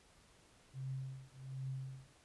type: tone with tremolo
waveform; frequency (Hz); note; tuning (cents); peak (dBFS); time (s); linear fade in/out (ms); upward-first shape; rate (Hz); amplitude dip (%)
sine; 132.6; C3; +23; -38; 0.73-2.13; 50; triangle; 1.3; 100
effects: pink hiss -66 dBFS RMS until 2.24 s + resampled to 24000 Hz